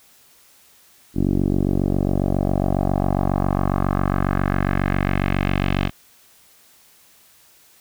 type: tone with low-pass filter sweep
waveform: 10% pulse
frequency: 47.33 Hz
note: F#1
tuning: 40 cents sharp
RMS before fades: -20 dBFS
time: 1.14-5.91 s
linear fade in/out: 50 ms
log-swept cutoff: 320 to 3100 Hz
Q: 2
effects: white hiss -53 dBFS RMS until 7.8 s